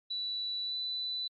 sine tone with pitch glide, 3951 to 3985 Hz, B7 to B7, 0 to +15 cents, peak -33 dBFS, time 0.1-1.28 s, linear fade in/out 10 ms, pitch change +15 cents, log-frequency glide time 0.65-0.75 s, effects AAC 64 kbps

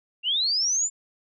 sine linear sweep, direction up, 2712 to 7250 Hz, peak -21 dBFS, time 0.23-0.9 s, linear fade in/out 50 ms, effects none

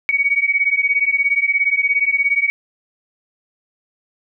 sine beating tone pair, 2241 / 2258 Hz, C#7 / C#7, +18 / +31 cents, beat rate 17 Hz, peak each -17 dBFS, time 0.09-2.5 s, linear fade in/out 0 ms, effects none

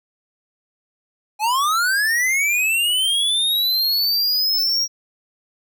square linear sweep, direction up, 817 to 5670 Hz, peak -17 dBFS, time 1.39-4.88 s, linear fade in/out 50 ms, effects none

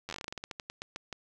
slowing click train, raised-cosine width 0.2 ms, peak -21 dBFS, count 19, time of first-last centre 0.09-1.127 s, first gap 10 ms, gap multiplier 1.18, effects none

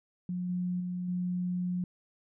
sine tone with level steps, 179.5 Hz, F3, 48 cents sharp, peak -31 / -29 / -32 / -29 dBFS, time 0.29-1.84 s, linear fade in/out 2 ms, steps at 0.49 / 0.8 / 1.08 s, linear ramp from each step 5 ms, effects none

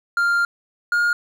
triangle tone pair in turn, 1396.9 / 1422.1 Hz, F6 / F6, 0 / +31 cents, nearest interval unison, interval 31 cents, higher second, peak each -14 dBFS, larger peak neither, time 0.17-0.45 / 0.92-1.13 s, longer first, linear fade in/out 2 ms, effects none

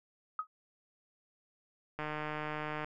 sine tone with exponential decay, 1262 Hz, D#6, 24 cents sharp, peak -28 dBFS, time 0.39-0.47 s, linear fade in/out 2 ms, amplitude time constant 17 ms
click train, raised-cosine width 0.5 ms, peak -23 dBFS, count 131, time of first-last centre 1.99-2.845 s, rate 152 Hz
effects none

